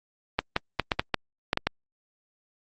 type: clicks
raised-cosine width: 0.3 ms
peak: -6 dBFS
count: 9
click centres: 0.39 / 0.564 / 0.797 / 0.918 / 0.995 / 1.143 / 1.531 / 1.574 / 1.67 s
effects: Opus 32 kbps